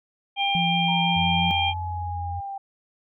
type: harmonic tone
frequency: 797 Hz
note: G5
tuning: 28 cents sharp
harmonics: 1 / 3 / 4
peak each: -24 / -27 / -25 dBFS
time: 0.36-1.74 s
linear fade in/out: 50 ms
type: tone with vibrato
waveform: sine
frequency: 171 Hz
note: F3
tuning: 36 cents flat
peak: -24 dBFS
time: 0.55-1.51 s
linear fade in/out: 0 ms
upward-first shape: sine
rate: 5.9 Hz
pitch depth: 15 cents each way
type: linear sweep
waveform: sine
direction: down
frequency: 932.3 to 784 Hz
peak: -30 dBFS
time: 0.88-2.58 s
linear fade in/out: 5 ms
type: tone with pitch glide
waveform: sine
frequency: 89.9 to 87.14 Hz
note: F#2 to F2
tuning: -49 to -3 cents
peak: -29 dBFS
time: 1.15-2.41 s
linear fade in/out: 20 ms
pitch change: -54 cents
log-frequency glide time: 1.31-2.12 s
effects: none